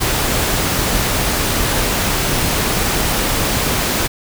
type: noise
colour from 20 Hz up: pink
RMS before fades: -17 dBFS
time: 0-4.08 s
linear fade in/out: 20 ms
effects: none